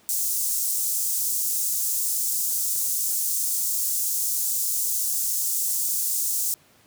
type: high-pass noise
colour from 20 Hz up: pink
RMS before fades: -25 dBFS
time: 0.09-6.54 s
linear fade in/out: 0 ms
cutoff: 6800 Hz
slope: 24 dB/octave
effects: pink hiss -57 dBFS RMS until 6.86 s + high-pass 100 Hz 12 dB/octave

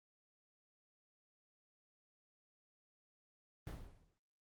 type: noise with exponential decay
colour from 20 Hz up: brown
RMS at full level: -41 dBFS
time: 3.67-4.18 s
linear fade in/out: 1 ms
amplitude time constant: 110 ms
effects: Opus 24 kbps

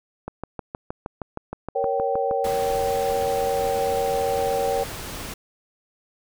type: click train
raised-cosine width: 1 ms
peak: -16 dBFS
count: 15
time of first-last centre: 0.28-2.468 s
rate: 6.4 Hz
type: chord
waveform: sine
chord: G diminished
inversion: first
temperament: equal with one note detuned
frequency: 466.2 / 554.4 / 775.9 Hz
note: Bb4 / Db5 / G5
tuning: 0 / 0 / -18 cents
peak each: -25 dBFS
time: 1.75-4.84 s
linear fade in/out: 10 ms
type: noise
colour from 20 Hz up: pink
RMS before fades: -34 dBFS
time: 2.44-5.34 s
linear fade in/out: 5 ms
effects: none

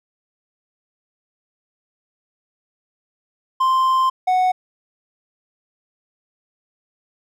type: tone pair in turn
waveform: triangle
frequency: 1045 / 738.9 Hz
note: C6 / F#5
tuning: -2 / -3 cents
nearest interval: tritone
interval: 601 cents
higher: first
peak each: -12 dBFS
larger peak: neither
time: 3.6-4.1 / 4.27-4.52 s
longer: first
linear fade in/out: 10 ms
effects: none

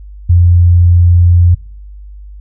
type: tone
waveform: sine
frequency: 87.31 Hz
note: F2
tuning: in tune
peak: -3 dBFS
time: 0.29-1.55 s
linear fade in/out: 10 ms
effects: noise-tail reverb RT60 0.6 s tail -25 dB re dry + added 50 Hz sine -28 dBFS peak until 2.4 s

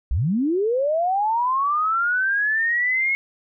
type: linear sweep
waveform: sine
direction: up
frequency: 49 to 2183 Hz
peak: -18 dBFS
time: 0.11-3.15 s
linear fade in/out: 0 ms
effects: none

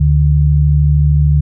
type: tone pair together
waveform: sine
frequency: 73.42 / 146.84 Hz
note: D2 / D3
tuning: 0 / 0 cents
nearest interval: octave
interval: 1200 cents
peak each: -10 dBFS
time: 0-1.41 s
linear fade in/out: 10 ms
effects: none

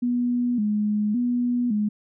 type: tone with vibrato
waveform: sine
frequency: 226.1 Hz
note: A3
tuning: 47 cents sharp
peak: -20 dBFS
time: 0.02-1.89 s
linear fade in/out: 10 ms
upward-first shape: square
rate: 0.89 Hz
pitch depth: 130 cents each way
effects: none

